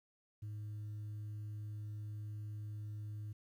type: tone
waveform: sine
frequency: 105.5 Hz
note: G#2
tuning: 28 cents sharp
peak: -39 dBFS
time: 0.42-3.33 s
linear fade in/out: 10 ms
effects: tanh soft clip ceiling -41 dBFS + 12-bit